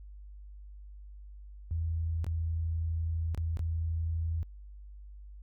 sine tone with dropouts, 82 Hz, E2, 9 cents flat, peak -29 dBFS, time 1.71-4.43 s, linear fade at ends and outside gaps 0 ms, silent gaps 2.244-2.266 / 3.347-3.376 / 3.571-3.593 s, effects added 50 Hz sine -45 dBFS peak until 5.42 s

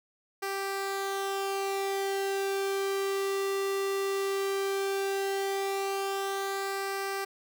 sawtooth tone with flanger, 392 Hz, G4, in tune, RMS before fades -31 dBFS, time 0.42-7.25 s, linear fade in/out 10 ms, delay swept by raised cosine 0.29 to 1.28 ms, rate 0.15 Hz, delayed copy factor -0.5, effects none

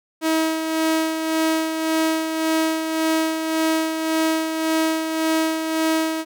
sawtooth tone with tremolo, 319.9 Hz, D#4, 48 cents sharp, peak -13 dBFS, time 0.21-6.25 s, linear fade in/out 50 ms, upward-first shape sine, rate 1.8 Hz, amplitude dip 50%, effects none

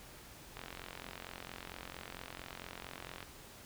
click train, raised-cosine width 0.3 ms, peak -28 dBFS, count 119, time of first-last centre 0.57-3.228 s, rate 44.4 Hz, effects pink hiss -54 dBFS RMS until 3.65 s

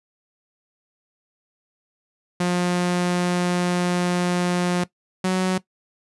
sawtooth tone pair in turn, 177.7 / 185.7 Hz, F3 / F#3, +30 / +7 cents, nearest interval minor second, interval 77 cents, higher second, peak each -15 dBFS, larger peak neither, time 2.4-4.84 / 5.24-5.58 s, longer first, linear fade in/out 5 ms, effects noise-tail reverb RT60 0.1 s tail -18 dB re dry + resampled to 24000 Hz

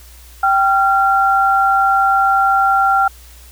sine tone pair together, 781 / 1377.2 Hz, G5 / F6, -7 / -25 cents, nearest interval minor seventh, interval 982 cents, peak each -13 dBFS, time 0.43-3.08 s, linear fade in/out 5 ms, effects added 60 Hz sine -39 dBFS peak until 3.51 s + white hiss -44 dBFS RMS until 3.51 s

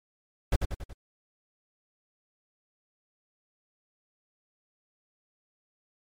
brown noise with echo, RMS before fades -22 dBFS, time 0.52-0.56 s, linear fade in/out 5 ms, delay 93 ms, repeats 4, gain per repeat -5 dB, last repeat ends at 0.932 s, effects MP3 64 kbps

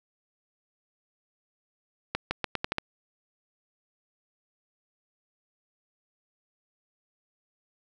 accelerating click train, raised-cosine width 0.3 ms, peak -11 dBFS, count 7, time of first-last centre 2.15-2.783 s, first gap 160 ms, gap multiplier 0.83, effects none

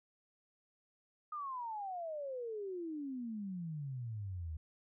sine exponential sweep, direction down, 1244.5 to 75.7 Hz, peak -39 dBFS, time 1.32-4.57 s, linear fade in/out 5 ms, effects none

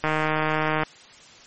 click train, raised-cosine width 0.5 ms, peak -8 dBFS, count 124, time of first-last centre 0.04-0.834 s, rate 155 Hz, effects white hiss -48 dBFS RMS until 1.46 s + MP3 32 kbps

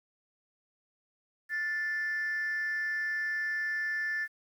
sine tone with frequency modulation, 1760 Hz, A6, in tune, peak -28 dBFS, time 1.49-4.28 s, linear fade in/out 50 ms, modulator 336 Hz, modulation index 0.31, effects tanh soft clip ceiling -27 dBFS + 10-bit

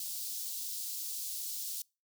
white high-pass noise, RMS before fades -39 dBFS, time 0-1.82 s, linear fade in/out 2 ms, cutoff 4000 Hz, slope 24 dB/octave, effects noise-tail reverb RT60 0.3 s tail -26 dB re dry

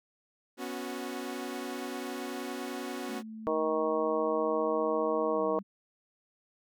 sawtooth chord, B suspended second, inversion none, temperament equal with one note detuned, 246.9 / 277.2 / 366.6 Hz, B3 / C#4 / F#4, 0 / 0 / -16 cents, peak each -36 dBFS, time 0.57-3.23 s, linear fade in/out 50 ms
sine tone with pitch glide, 220 to 197.13 Hz, A3 to G3, 0 to +10 cents, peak -40 dBFS, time 3.08-5.63 s, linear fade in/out 20 ms, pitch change -190 cents, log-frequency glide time 5.32-5.41 s
harmonic tone, 157.4 Hz, D#3, 20 cents sharp, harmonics 2 / 3 / 4 / 5 / 6 / 7, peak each -35 / -30 / -32 / -42 / -38 / -35 dBFS, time 3.47-5.59 s, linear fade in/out 0 ms
effects none

